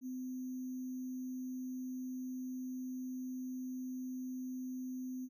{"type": "tone with sample-and-hold", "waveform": "sine", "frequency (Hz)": 256, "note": "C4", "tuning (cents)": -38, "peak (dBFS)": -39, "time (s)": [0.01, 5.29], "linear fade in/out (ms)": 50, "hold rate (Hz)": 6300, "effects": []}